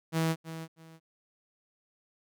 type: tone with echo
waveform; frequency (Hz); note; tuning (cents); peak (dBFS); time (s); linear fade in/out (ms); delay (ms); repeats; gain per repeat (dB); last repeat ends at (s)
sawtooth; 162.2; E3; -28; -22; 0.12-0.36; 50; 320; 2; -12; 1
effects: none